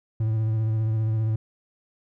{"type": "tone with vibrato", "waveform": "triangle", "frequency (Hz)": 110.2, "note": "A2", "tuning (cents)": 3, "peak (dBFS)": -19, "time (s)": [0.2, 1.36], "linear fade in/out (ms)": 5, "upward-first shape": "sine", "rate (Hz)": 15, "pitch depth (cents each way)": 27, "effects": []}